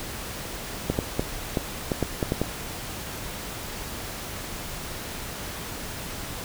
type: clicks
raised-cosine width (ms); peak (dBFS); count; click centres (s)
2; -9; 9; 0.9 / 0.989 / 1.195 / 1.572 / 1.918 / 2.027 / 2.228 / 2.321 / 2.416
effects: pink hiss -35 dBFS RMS until 6.44 s